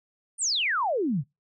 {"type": "exponential sweep", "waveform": "sine", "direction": "down", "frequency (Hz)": [9397, 122.3], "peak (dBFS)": -23, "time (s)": [0.38, 1.24], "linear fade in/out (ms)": 50, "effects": ["noise-tail reverb RT60 0.2 s tail -24 dB re dry"]}